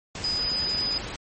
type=tone in noise; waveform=sine; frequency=4978 Hz; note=D#8; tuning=in tune; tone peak=-24 dBFS; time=0.24-0.98 s; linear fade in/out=2 ms; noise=pink; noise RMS=-35 dBFS; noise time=0.15-1.16 s; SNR=+8 dB; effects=MP3 32 kbps